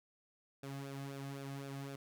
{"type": "tone with flanger", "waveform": "sawtooth", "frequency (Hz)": 138.1, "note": "C#3", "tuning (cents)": -6, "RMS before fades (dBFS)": -45, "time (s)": [0.63, 1.96], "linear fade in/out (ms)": 5, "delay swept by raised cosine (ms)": [0.97, 2.17], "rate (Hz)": 3.9, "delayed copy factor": -0.65, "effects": []}